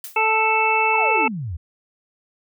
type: noise with exponential decay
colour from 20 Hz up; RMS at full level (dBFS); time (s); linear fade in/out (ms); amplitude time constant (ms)
blue; -30; 0.04-0.26; 2; 46
type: harmonic tone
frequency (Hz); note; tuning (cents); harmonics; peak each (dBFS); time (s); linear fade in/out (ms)
440; A4; 0; 1 / 2 / 3 / 5 / 6; -25 / -19 / -26 / -25 / -20; 0.16-1.28; 5
type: exponential sweep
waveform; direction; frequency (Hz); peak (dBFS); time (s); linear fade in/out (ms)
sine; down; 1037 to 73.42; -25; 0.93-1.57; 10
effects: none